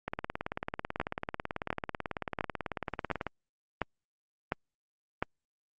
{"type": "two click trains", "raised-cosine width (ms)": 0.5, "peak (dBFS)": [-14, -18], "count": [7, 59], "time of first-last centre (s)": [[1, 5.225], [0.08, 3.267]], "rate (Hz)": [1.42, 18.2], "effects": ["Opus 48 kbps"]}